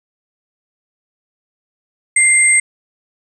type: tone pair together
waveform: sine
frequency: 2093 / 8372 Hz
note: C7 / C9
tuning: 0 / 0 cents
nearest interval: 2 octaves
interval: 2400 cents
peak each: -11 dBFS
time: 2.16-2.6 s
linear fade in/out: 5 ms
effects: none